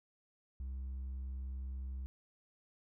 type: tone with hard clipping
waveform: triangle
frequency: 65.3 Hz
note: C2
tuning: 3 cents flat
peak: -38 dBFS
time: 0.6-2.06 s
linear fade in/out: 0 ms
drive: 1 dB
effects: none